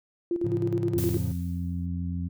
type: tone with tremolo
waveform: sine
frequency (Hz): 345.2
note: F4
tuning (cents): -20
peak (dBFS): -23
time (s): 0.31-1.17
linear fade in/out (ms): 2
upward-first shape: square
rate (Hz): 9.6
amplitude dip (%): 65
type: chord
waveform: triangle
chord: A augmented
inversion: none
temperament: equal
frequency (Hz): 110 / 138.59 / 174.61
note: A2 / C#3 / E#3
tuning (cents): 0 / 0 / 0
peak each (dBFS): -28 / -32 / -33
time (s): 0.44-1.32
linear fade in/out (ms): 5
type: harmonic tone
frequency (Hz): 87.31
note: F2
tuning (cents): 0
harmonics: 1 / 2 / 3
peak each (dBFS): -30 / -32 / -38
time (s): 0.94-2.29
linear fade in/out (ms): 20
type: noise with exponential decay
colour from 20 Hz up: blue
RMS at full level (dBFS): -34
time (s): 0.98-1.86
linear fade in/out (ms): 1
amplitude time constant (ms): 190
effects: none